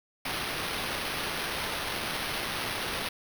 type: noise with sample-and-hold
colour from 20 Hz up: white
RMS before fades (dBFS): -33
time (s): 0.25-3.09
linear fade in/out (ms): 5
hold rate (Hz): 7350
effects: none